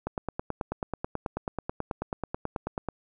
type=click train; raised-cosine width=1 ms; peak=-16 dBFS; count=27; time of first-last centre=0.07-2.887 s; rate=9.23 Hz; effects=none